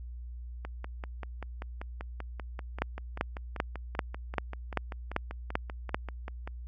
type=two click trains; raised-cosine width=0.5 ms; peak=-12 / -24 dBFS; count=9 / 31; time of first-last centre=2.82-5.945 / 0.65-6.475 s; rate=2.56 / 5.15 Hz; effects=added 60 Hz sine -39 dBFS peak until 6.67 s